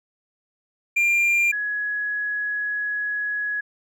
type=tone pair in turn; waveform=triangle / sine; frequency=2390 / 1678.3 Hz; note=D7 / G#6; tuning=+30 / +18 cents; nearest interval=tritone; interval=612 cents; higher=first; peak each=-15 / -23 dBFS; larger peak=first; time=0.96-1.52 / 1.52-3.61 s; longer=second; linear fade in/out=10 ms; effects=none